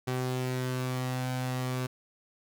sawtooth tone pair together, 127.7 / 382.7 Hz, C3 / G4, -42 / -42 cents, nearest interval octave + perfect fifth, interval 1900 cents, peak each -26 / -36 dBFS, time 0.07-1.87 s, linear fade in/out 10 ms, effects none

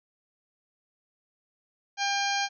harmonic tone with a mistuned harmonic, 799 Hz, G5, 33 cents sharp, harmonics 1 / 2 / 3 / 4 / 5 / 6 / 7 / 8, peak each -29 / -32 / -34 / -35 / -36 / -37 / -37 / -38 dBFS, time 1.97-2.49 s, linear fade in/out 50 ms, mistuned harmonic 5, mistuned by +77 cents, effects none

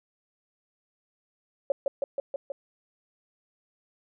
sine tone with echo, 554.4 Hz, C#5, in tune, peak -20 dBFS, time 1.7-1.72 s, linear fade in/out 2 ms, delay 160 ms, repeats 5, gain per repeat -2 dB, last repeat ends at 2.52 s, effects none

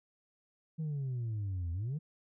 sine exponential two-way sweep, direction down then up, 162.6 to 82.41 to 162.6 Hz, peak -31 dBFS, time 0.78-1.99 s, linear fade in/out 20 ms, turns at 1.72 s, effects tanh soft clip ceiling -32 dBFS

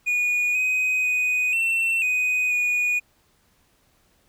triangle tone with pitch steps, 2453 / 2510 / 2492 / 2695 / 2496 / 2458 Hz, D#7 / D#7 / D#7 / E7 / D#7 / D#7, -25 / +15 / +2 / +38 / +5 / -22 cents, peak -18 dBFS, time 0.06-3 s, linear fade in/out 20 ms, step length 490 ms, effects pink hiss -63 dBFS RMS until 4.28 s

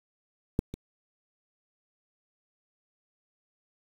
clicks, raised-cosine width 3 ms, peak -11 / -24 dBFS, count 2, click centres 0.591 / 0.74 s, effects 7-bit

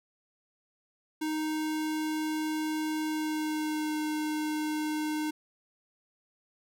square tone with pitch glide, 310.6 to 306.1 Hz, D#4 to D#4, -3 to -28 cents, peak -30 dBFS, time 1.21-5.31 s, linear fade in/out 10 ms, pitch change -25 cents, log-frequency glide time 3.05-3.98 s, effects none

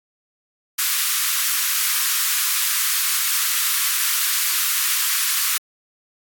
white high-pass noise, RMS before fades -20 dBFS, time 0.78-5.58 s, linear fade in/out 10 ms, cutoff 1100 Hz, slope 48 dB/octave, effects AAC 64 kbps

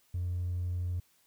sine tone with hard clipping, 88.8 Hz, F2, 29 cents sharp, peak -31 dBFS, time 0.14-1 s, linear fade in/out 5 ms, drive 1 dB, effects white hiss -68 dBFS RMS until 1.26 s

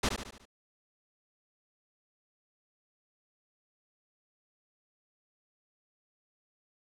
pink noise with echo, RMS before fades -28 dBFS, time 0.03-0.09 s, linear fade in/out 5 ms, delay 73 ms, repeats 5, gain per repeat -6 dB, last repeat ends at 0.455 s, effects low-pass 8000 Hz 12 dB/octave

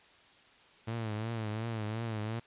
sawtooth tone with vibrato, 110.9 Hz, A2, 14 cents sharp, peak -30 dBFS, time 0.87-2.4 s, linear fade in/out 10 ms, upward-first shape triangle, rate 2.8 Hz, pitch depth 100 cents each way, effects white hiss -60 dBFS RMS until 2.46 s + resampled to 8000 Hz

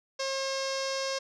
sawtooth tone with low-pass filter, 538 Hz, C5, 48 cents sharp, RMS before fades -32 dBFS, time 0.19-1.19 s, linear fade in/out 10 ms, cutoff 5500 Hz, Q 4.4, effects none

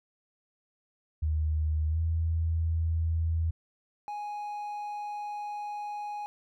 sine tone with pitch glide, 77.5 to 81.78 Hz, D#2 to E2, -6 to -13 cents, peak -25 dBFS, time 1.22-3.51 s, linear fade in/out 10 ms, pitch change +93 cents, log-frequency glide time 1.89-1.99 s
triangle tone, 830.6 Hz, G#5, in tune, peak -32 dBFS, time 4.08-6.26 s, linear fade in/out 0 ms
effects none

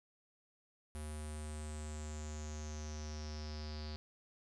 square tone with low-pass filter sweep, 76 Hz, D#2, 40 cents flat, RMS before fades -44 dBFS, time 0.95-3.96 s, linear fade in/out 0 ms, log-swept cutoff 10000 to 4600 Hz, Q 8.1, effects none

